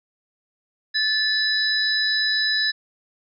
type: tone cluster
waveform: sine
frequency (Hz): 1742 / 3954 / 5050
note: A6 / B7 / D#8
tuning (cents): -18 / +1 / +25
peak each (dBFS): -22 / -23 / -25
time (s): 0.94-2.72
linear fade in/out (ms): 20
effects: none